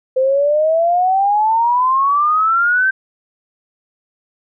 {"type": "exponential sweep", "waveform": "sine", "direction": "up", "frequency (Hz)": [513, 1568], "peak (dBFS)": -11, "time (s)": [0.16, 2.91], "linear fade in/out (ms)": 10, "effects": []}